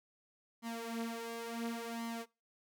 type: tone with flanger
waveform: sawtooth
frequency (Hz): 230.9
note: A#3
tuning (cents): -16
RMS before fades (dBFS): -41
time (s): 0.62-2.26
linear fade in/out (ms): 50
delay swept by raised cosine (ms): 0.96 to 6.86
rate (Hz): 0.7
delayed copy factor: +0.75
effects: noise-tail reverb RT60 0.3 s tail -24 dB re dry